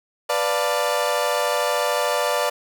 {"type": "chord", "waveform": "30% pulse", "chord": "B half-diminished seventh", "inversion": "none", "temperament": "equal with one note detuned", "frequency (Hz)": [493.9, 587.3, 698.5, 887.7], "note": ["B4", "D5", "F5", "A5"], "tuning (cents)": [0, 0, 0, 15], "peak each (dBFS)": [-23, -20, -25, -25], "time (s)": [0.29, 2.5], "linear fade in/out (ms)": 10, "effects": []}